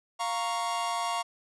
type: chord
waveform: 45% pulse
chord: Bb minor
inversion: second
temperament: equal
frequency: 698.5 / 932.3 / 1108.7 Hz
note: F5 / Bb5 / Db6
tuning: 0 / 0 / 0 cents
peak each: -33 dBFS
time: 0.19-1.23 s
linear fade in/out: 20 ms
effects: resampled to 24000 Hz